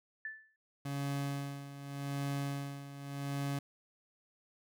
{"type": "tone with exponential decay", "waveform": "sine", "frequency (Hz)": 1755, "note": "A6", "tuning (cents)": -5, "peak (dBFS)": -36, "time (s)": [0.25, 0.56], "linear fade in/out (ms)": 2, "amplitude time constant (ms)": 66}
{"type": "tone with tremolo", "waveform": "30% pulse", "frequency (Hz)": 140.4, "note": "C#3", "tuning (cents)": 22, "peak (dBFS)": -31, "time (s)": [0.85, 3.59], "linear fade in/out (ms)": 5, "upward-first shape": "sine", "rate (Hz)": 0.85, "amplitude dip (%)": 75}
{"effects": []}